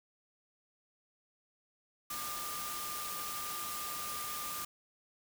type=tone in noise; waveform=sine; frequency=1200 Hz; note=D6; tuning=37 cents sharp; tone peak=-42 dBFS; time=2.1-4.65 s; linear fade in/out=5 ms; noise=white; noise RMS=-41 dBFS; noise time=2.1-4.65 s; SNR=-4 dB; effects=none